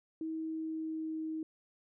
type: tone with pitch glide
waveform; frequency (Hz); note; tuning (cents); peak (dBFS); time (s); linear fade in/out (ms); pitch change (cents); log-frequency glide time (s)
sine; 320 to 316.5; D#4 to D#4; +49 to +30; -35; 0.21-1.43; 2; -19; 0.33-1.21
effects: none